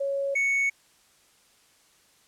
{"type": "tone pair in turn", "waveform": ["sine", "triangle"], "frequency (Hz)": [554.4, 2218], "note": ["C#5", "C#7"], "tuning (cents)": [0, 0], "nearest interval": "2 octaves", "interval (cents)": 2400, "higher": "second", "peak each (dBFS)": [-25, -20], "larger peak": "second", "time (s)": [[0, 0.35], [0.35, 0.7]], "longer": "neither", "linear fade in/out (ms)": 10, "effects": ["white hiss -61 dBFS RMS until 2.27 s", "low-pass 10000 Hz 12 dB/octave"]}